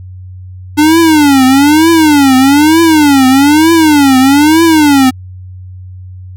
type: tone with vibrato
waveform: square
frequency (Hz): 293.7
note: D4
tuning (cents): 0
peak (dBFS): -4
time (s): 0.77-5.11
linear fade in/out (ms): 20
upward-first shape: triangle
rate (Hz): 1.1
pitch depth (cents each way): 240
effects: added 92 Hz sine -25 dBFS peak until 6.36 s